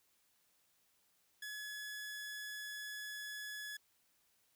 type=tone; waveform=sawtooth; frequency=1698 Hz; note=G#6; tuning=38 cents sharp; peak=-40 dBFS; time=1.42-3.77 s; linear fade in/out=5 ms; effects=white hiss -75 dBFS RMS until 4.55 s